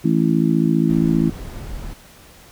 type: harmonic tone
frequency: 55 Hz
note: A1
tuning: in tune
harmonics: 3 / 4 / 5 / 6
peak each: -18 / -19 / -20 / -21 dBFS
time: 0.04-1.3 s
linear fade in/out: 10 ms
type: noise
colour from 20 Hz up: brown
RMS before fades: -31 dBFS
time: 0.89-1.94 s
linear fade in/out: 10 ms
effects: pink hiss -46 dBFS RMS until 2.51 s